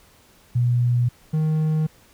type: tone pair in turn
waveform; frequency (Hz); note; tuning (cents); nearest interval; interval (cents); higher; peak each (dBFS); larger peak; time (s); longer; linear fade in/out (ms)
sine / triangle; 121.6 / 156.01; B2 / D#3; -26 / +5; major third; 431; second; -16; neither; 0.55-1.09 / 1.33-1.87; neither; 10
effects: pink hiss -54 dBFS RMS until 2.13 s